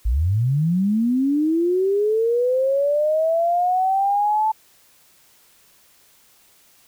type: linear sweep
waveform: sine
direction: up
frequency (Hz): 49 to 880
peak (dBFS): -16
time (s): 0.05-4.52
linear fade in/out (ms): 10
effects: white hiss -55 dBFS RMS until 6.87 s